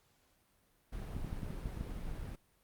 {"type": "noise", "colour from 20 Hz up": "brown", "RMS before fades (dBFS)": -42, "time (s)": [0.92, 2.36], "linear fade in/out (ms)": 10}
{"type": "clicks", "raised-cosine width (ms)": 5, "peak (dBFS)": -28, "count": 8, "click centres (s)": [1.166, 1.246, 1.329, 1.432, 1.505, 1.658, 1.774, 1.81]}
{"effects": ["pink hiss -72 dBFS RMS until 2.63 s", "Opus 48 kbps"]}